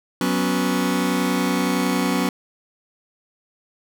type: chord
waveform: sawtooth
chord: F# suspended fourth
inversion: none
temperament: just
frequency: 185 / 246.7 / 277.5 Hz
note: F#3 / B3 / C#4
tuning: 0 / -2 / +2 cents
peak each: -19 dBFS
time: 0.21-2.29 s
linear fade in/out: 2 ms
effects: none